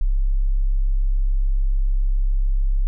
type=tone; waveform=sine; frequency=33.47 Hz; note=C1; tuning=40 cents sharp; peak=-15 dBFS; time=0.01-2.87 s; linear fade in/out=0 ms; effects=none